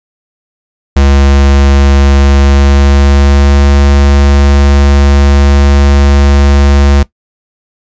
square tone with pitch glide, 69.4 to 70.25 Hz, C#2 to C#2, +3 to +24 cents, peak -4 dBFS, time 0.96-7.03 s, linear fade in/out 5 ms, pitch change +21 cents, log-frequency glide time 2.36-3.53 s, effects noise-tail reverb RT60 0.1 s tail -18 dB re dry + resampled to 16000 Hz

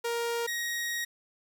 sawtooth tone pair in turn, 468.8 / 1885.5 Hz, A#4 / A#6, +10 / +19 cents, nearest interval 2 octaves, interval 2409 cents, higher second, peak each -25 / -27 dBFS, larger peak first, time 0.04-0.47 / 0.47-1.05 s, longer second, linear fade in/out 10 ms, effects 9-bit

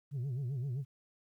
sine tone with vibrato, 130.81 Hz, C3, in tune, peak -31 dBFS, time 0.11-0.85 s, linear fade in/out 50 ms, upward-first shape sine, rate 7.7 Hz, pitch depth 170 cents each way, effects tanh soft clip ceiling -33 dBFS + 12-bit

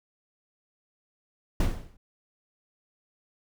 brown noise with exponential decay, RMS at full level -18 dBFS, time 1.6-1.97 s, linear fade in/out 5 ms, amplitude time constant 79 ms, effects none

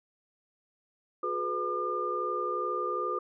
sine tone cluster, 363.4 / 426 / 497.8 / 1204 Hz, F#4 / G#4 / B4 / D6, -31 / +44 / +14 / +43 cents, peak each -36 / -37 / -36 / -31 dBFS, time 1.23-3.19 s, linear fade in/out 5 ms, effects none

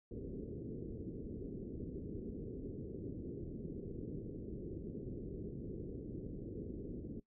white low-pass noise, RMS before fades -45 dBFS, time 0.11-7.2 s, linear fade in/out 5 ms, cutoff 430 Hz, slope 48 dB/octave, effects noise-tail reverb RT60 0.1 s tail -20 dB re dry

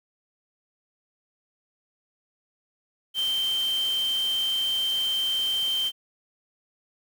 sine tone in noise, 3128 Hz, G7, 4 cents flat, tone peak -23 dBFS, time 3.14-5.92 s, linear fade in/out 50 ms, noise white, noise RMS -39 dBFS, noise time 3.14-5.92 s, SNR +13 dB, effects none

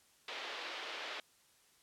white band-pass noise, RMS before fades -44 dBFS, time 0.28-1.2 s, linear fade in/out 2 ms, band 360 to 3800 Hz, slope 24 dB/octave, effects white hiss -68 dBFS RMS until 1.82 s + low-pass 11000 Hz 12 dB/octave

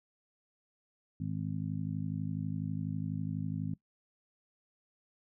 harmonic tone, 52.1 Hz, G#1, 6 cents sharp, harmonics 2 / 3 / 4 / 5, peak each -39 / -36 / -41 / -41 dBFS, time 1.2-3.74 s, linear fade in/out 5 ms, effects noise-tail reverb RT60 0.1 s tail -19 dB re dry

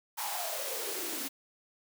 white noise with high-pass filter sweep, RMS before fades -36 dBFS, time 0.17-1.29 s, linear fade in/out 20 ms, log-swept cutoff 940 to 260 Hz, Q 7.4, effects none

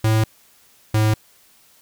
square tone pair in turn, 110 / 108.24 Hz, A2 / A2, 0 / -28 cents, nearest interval unison, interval 28 cents, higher first, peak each -15 dBFS, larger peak neither, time 0.04-0.24 / 0.94-1.14 s, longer neither, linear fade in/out 5 ms, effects white hiss -54 dBFS RMS until 1.81 s

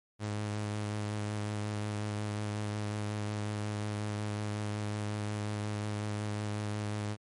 sawtooth tone with vibrato, 104.9 Hz, G#2, 18 cents sharp, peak -29 dBFS, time 0.19-7.17 s, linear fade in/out 50 ms, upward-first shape sine, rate 5.5 Hz, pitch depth 16 cents each way, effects MP3 48 kbps

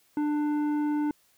sine tone with tanh clipping, 297.1 Hz, D4, 20 cents sharp, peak -26 dBFS, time 0.17-1.11 s, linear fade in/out 2 ms, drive 10 dB, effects white hiss -65 dBFS RMS until 1.37 s

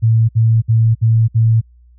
sine tone bursts, 112.9 Hz, A2, 45 cents sharp, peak -8 dBFS, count 5, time 0.02-1.614 s, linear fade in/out 20 ms, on 270 ms, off 61 ms, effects added 60 Hz sine -43 dBFS peak until 1.98 s

